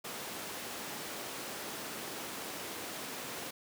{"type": "high-pass noise", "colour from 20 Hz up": "pink", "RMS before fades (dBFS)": -42, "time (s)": [0.04, 3.51], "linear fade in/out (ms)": 10, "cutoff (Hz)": 240, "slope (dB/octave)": 12, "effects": []}